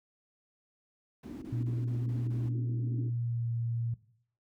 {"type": "noise bursts", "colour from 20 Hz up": "brown", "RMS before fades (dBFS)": -48, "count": 6, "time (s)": [1.23, 2.49], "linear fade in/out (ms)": 5, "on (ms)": 190, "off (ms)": 24}
{"type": "band-pass noise", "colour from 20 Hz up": "white", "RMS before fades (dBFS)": -43, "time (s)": [1.25, 3.1], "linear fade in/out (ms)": 5, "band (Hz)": [220, 330], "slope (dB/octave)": 48}
{"type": "tone with pitch glide", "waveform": "sine", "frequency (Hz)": [119.8, 116.73], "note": ["A#2", "A#2"], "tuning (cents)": [48, 3], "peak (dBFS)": -30, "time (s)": [1.52, 3.94], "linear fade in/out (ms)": 5, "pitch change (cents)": -45, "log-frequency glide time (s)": [3, 3.5]}
{"effects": ["noise-tail reverb RT60 0.6 s tail -17 dB re dry", "high-pass 60 Hz 12 dB/octave"]}